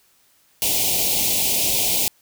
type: band-stop noise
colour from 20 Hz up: white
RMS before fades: -20 dBFS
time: 0.62-2.08 s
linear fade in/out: 0 ms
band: 870 to 2300 Hz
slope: 48 dB/octave
effects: white hiss -59 dBFS RMS until 2.21 s